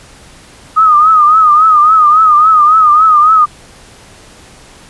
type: tone with vibrato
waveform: sine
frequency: 1244.5 Hz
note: D#6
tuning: in tune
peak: -3 dBFS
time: 0.76-3.46 s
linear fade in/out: 20 ms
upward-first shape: triangle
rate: 3.6 Hz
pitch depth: 100 cents each way
effects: pink hiss -38 dBFS RMS until 4.89 s + resampled to 24000 Hz